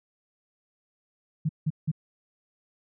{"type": "tone bursts", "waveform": "sine", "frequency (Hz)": 155.56, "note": "D#3", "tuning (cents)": 0, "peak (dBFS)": -22, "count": 3, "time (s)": [1.45, 1.916], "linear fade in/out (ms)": 10, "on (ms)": 42, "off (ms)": 170, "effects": []}